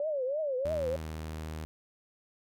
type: tone with vibrato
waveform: sine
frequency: 564 Hz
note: C#5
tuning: 30 cents sharp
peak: -29 dBFS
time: 0-0.96 s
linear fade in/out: 2 ms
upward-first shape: triangle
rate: 3.1 Hz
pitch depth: 230 cents each way
type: tone with pitch glide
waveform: sawtooth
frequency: 81 to 78.56 Hz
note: E2 to D#2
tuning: -30 to +17 cents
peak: -33 dBFS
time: 0.65-1.65 s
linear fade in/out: 0 ms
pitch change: -53 cents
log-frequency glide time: 0.98-1.03 s
effects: none